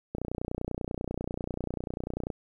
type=click train; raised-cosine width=2 ms; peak=-19 dBFS; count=66; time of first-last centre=0.15-2.302 s; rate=30.2 Hz; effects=10-bit